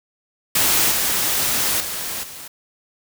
white noise with level steps, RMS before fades -17 / -20 / -27 / -36 dBFS, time 0.55-2.48 s, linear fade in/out 5 ms, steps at 0.91 / 1.8 / 2.23 s, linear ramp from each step 5 ms, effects none

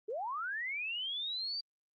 sine linear sweep, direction up, 394.2 to 4699 Hz, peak -35 dBFS, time 0.08-1.61 s, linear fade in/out 10 ms, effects Opus 32 kbps

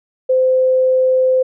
sine tone, 516 Hz, C5, 24 cents flat, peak -10 dBFS, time 0.29-1.43 s, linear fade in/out 10 ms, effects none

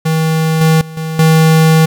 square tone with level steps, 159.7 Hz, D#3, 45 cents sharp, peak -11 / -7 / -27 / -18 / -6 dBFS, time 0.05-1.86 s, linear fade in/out 10 ms, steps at 0.61 / 0.81 / 0.97 / 1.19 s, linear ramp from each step 2 ms, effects 8-bit

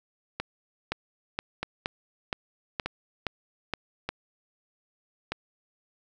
two click trains, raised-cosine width 0.3 ms, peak -14 / -12 dBFS, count 5 / 7, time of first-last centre 0.4-5.32 / 0.92-3.737 s, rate 0.813 / 2.13 Hz, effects none

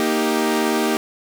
sawtooth chord, Eb major, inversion second, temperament equal, 233.1 / 311.1 / 392 Hz, Bb3 / Eb4 / G4, 0 / 0 / 0 cents, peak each -18 dBFS, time 0-0.97 s, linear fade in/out 0 ms, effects none

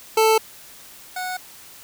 25% pulse tone pair in turn, 440.9 / 735.8 Hz, A4 / F#5, +4 / -10 cents, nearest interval major sixth, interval 886 cents, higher second, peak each -10 / -22 dBFS, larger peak first, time 0.17-0.38 / 1.16-1.37 s, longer neither, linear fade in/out 5 ms, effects white hiss -44 dBFS RMS until 1.83 s

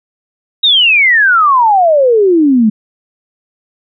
sine exponential sweep, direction down, 3839 to 207.7 Hz, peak -5 dBFS, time 0.63-2.7 s, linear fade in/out 10 ms, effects none

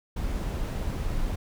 brown noise, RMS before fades -29 dBFS, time 0.16-1.36 s, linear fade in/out 10 ms, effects none

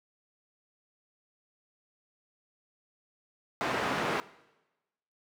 white band-pass noise, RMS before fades -31 dBFS, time 3.61-4.2 s, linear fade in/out 0 ms, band 140 to 1500 Hz, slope 12 dB/octave, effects noise-tail reverb RT60 1.0 s tail -19 dB re dry

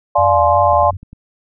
sine chord, D half-diminished seventh, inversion none, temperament equal with one note detuned, 587.3 / 698.5 / 849.5 / 1046.5 Hz, D5 / F5 / Ab5 / C6, 0 / 0 / +39 / 0 cents, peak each -15 dBFS, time 0.15-0.91 s, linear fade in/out 10 ms
sine tone with vibrato, 87.31 Hz, F2, in tune, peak -22 dBFS, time 0.18-0.97 s, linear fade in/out 5 ms, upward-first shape sine, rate 2.9 Hz, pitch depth 110 cents each way
click train, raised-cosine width 5 ms, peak -23 dBFS, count 5, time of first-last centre 0.73-1.13 s, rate 9.99 Hz
effects none

